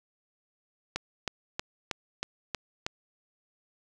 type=click train; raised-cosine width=0.2 ms; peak=-13 dBFS; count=7; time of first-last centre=0.96-2.865 s; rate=3.15 Hz; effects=none